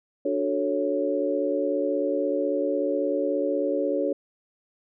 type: chord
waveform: sine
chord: D major seventh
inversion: none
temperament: equal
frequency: 293.7 / 370 / 440 / 554.4 Hz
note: D4 / F#4 / A4 / C#5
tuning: 0 / 0 / 0 / 0 cents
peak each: -28 / -30 / -29 / -26 dBFS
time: 0.25-4.13 s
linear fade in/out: 5 ms
effects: none

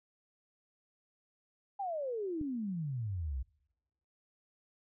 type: exponential sweep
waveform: sine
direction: down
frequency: 822 to 59.6 Hz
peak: -34 dBFS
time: 1.79-3.43 s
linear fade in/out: 10 ms
type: click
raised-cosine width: 5 ms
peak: -31 dBFS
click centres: 2.413 s
effects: noise-tail reverb RT60 1.0 s tail -26 dB re dry

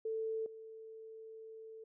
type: tone with level steps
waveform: sine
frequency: 443.5 Hz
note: A4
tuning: 14 cents sharp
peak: -35 / -48 dBFS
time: 0.05-1.84 s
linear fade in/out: 5 ms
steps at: 0.46 s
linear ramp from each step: 2 ms
effects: none

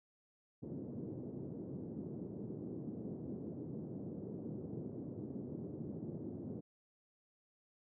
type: band-pass noise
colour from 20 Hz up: white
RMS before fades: -45 dBFS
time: 0.62-6.61 s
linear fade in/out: 20 ms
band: 110 to 360 Hz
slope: 24 dB/octave
effects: none

